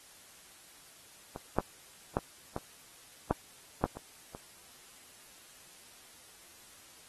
clicks, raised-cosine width 1 ms, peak -26 / -12 / -14 / -21 / -13 / -12 / -28 / -29 dBFS, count 8, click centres 1.361 / 1.586 / 2.169 / 2.564 / 3.31 / 3.84 / 3.97 / 4.349 s, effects white hiss -56 dBFS RMS until 7.08 s + AAC 32 kbps

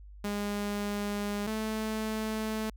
sawtooth tone pair in turn, 204.8 / 218.2 Hz, G#3 / A3, -24 / -14 cents, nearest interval minor second, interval 110 cents, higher second, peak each -27 dBFS, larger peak neither, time 0.24-1.47 / 1.47-2.7 s, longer neither, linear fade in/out 5 ms, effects added 50 Hz sine -46 dBFS peak until 2.76 s

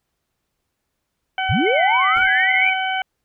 harmonic tone, 757 Hz, F#5, 39 cents sharp, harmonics 1 / 2 / 3 / 4, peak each -22 / -25 / -27 / -28 dBFS, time 1.38-3.02 s, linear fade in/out 2 ms
sine linear sweep, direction up, 65.2 to 2401 Hz, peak -16 dBFS, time 1.49-2.7 s, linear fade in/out 10 ms
sine tone with vibrato, 2123 Hz, C7, 25 cents sharp, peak -20 dBFS, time 1.66-2.74 s, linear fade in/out 5 ms, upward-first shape sine, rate 4.1 Hz, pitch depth 130 cents each way
brown noise with exponential decay, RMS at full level -30 dBFS, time 2.16-2.44 s, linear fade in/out 2 ms, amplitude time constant 60 ms
effects pink hiss -75 dBFS RMS until 3.24 s

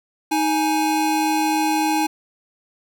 square tone pair together, 312.7 / 834.8 Hz, D#4 / G#5, +9 / +9 cents, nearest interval octave + perfect fourth, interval 1700 cents, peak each -21 dBFS, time 0.31-2.07 s, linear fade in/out 10 ms, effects none

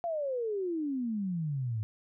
sine exponential sweep, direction down, 702 to 103.83 Hz, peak -30 dBFS, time 0.04-1.83 s, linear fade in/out 0 ms, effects none

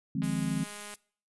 sine chord, F minor seventh, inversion third, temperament equal with one note detuned, 153.16 / 174.61 / 207.7 / 261.6 Hz, Eb3 / F3 / Ab3 / C4, -27 / 0 / 0 / 0 cents, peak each -33 dBFS, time 0.15-0.64 s, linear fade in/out 5 ms
click train, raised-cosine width 0.3 ms, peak -29 dBFS, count 150, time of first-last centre 0.22-0.94 s, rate 207 Hz
violet noise, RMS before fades -39 dBFS, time 0.23-0.96 s, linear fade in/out 10 ms
effects noise-tail reverb RT60 0.5 s tail -23 dB re dry + resampled to 24000 Hz

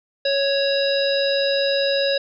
harmonic tone, 554.4 Hz, C#5, in tune, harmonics 1 / 3 / 5 / 7 / 9, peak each -19 / -28 / -30 / -25 / -28 dBFS, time 0.25-2.18 s, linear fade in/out 5 ms, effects none

